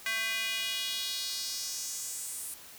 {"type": "tone with high-pass filter sweep", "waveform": "square", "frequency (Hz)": 223.2, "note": "A3", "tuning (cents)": 25, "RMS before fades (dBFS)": -35, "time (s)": [0.06, 2.54], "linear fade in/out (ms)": 2, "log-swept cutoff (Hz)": [1900, 9800], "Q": 2.6, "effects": ["white hiss -50 dBFS RMS until 2.78 s"]}